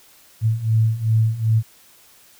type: beating tone pair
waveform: sine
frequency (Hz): 109.7 / 112.3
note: A2 / A2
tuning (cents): -5 / +36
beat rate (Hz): 2.6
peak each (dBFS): -20 / -17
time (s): 0.41-1.63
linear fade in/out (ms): 50
effects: white hiss -51 dBFS RMS until 2.39 s